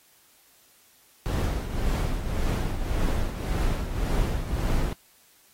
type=noise with tremolo; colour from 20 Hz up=brown; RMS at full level=-23 dBFS; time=1.26-4.93 s; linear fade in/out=0 ms; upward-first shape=triangle; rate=1.8 Hz; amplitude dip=65%; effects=white hiss -59 dBFS RMS until 5.53 s + AAC 48 kbps